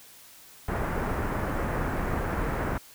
pink low-pass noise, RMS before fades -29 dBFS, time 0.68-2.78 s, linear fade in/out 5 ms, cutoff 1800 Hz, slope 24 dB/octave, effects white hiss -51 dBFS RMS until 2.94 s

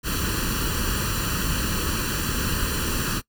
pink noise with comb filter, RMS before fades -25 dBFS, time 0.03-3.22 s, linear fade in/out 50 ms, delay 0.69 ms, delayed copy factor +0.8, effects noise-tail reverb RT60 0.1 s tail -22 dB re dry

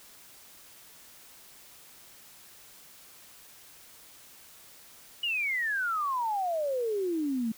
sine exponential sweep, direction down, 2934 to 216.5 Hz, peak -27 dBFS, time 5.23-7.52 s, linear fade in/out 5 ms, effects white hiss -53 dBFS RMS until 7.57 s

